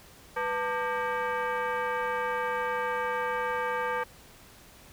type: tone with frequency modulation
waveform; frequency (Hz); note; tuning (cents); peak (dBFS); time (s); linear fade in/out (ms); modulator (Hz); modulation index
sine; 200.7; G3; +41; -27; 0.36-4.04; 10; 696; 2.3
effects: pink hiss -53 dBFS RMS until 4.92 s